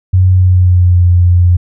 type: tone with pitch glide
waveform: sine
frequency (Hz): 92.5 to 88.48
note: F#2 to F2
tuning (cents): 0 to +23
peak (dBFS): -4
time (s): 0.13-1.57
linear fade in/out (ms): 10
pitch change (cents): -77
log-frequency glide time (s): 0.32-1.04
effects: none